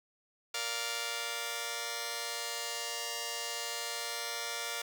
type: chord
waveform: 5% pulse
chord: Bb major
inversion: none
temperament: just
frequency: 466.2 / 582.7 / 699.2 Hz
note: Bb4 / D5 / F5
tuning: 0 / -14 / +2 cents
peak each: -28 / -29 / -28 dBFS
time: 0.54-4.82 s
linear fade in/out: 5 ms
effects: none